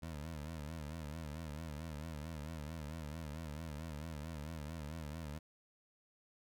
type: tone with vibrato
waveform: 20% pulse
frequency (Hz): 77.78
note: D#2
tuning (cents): 0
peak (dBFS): -38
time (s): 0.02-5.39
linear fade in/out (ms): 10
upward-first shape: sine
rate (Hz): 4.5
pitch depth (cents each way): 120
effects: none